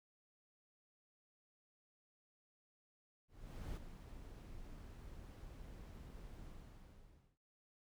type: noise with ADSR envelope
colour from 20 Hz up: brown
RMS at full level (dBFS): -44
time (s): 3.28-7.38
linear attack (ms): 480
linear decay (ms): 21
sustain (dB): -9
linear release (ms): 940
effects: none